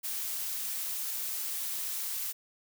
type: noise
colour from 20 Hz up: blue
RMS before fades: -35 dBFS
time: 0.03-2.33 s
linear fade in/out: 20 ms
effects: none